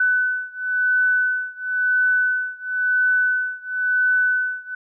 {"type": "beating tone pair", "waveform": "sine", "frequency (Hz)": [1500, 1500.97], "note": ["F#6", "F#6"], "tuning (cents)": [23, 24], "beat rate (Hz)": 0.97, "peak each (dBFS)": [-20, -21], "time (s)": [0, 4.75], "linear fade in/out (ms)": 5, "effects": []}